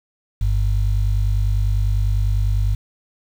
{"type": "tone pair together", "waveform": "sine", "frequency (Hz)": [50, 100], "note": ["G1", "G2"], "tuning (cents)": [35, 35], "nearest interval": "octave", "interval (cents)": 1200, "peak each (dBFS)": [-17, -20], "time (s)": [0.41, 2.75], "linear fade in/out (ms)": 5, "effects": ["7-bit"]}